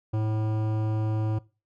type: tone with hard clipping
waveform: sine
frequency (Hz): 108.7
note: A2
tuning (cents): -21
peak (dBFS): -26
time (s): 0.13-1.39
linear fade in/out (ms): 10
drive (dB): 15
effects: noise-tail reverb RT60 0.3 s tail -20 dB re dry